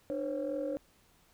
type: tone cluster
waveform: sine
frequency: 299.3 / 507 / 550 Hz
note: D4 / B4 / C#5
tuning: +33 / +45 / -14 cents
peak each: -36 / -38 / -34 dBFS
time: 0.1-0.77 s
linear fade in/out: 0 ms
effects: tanh soft clip ceiling -26 dBFS + pink hiss -66 dBFS RMS until 1.33 s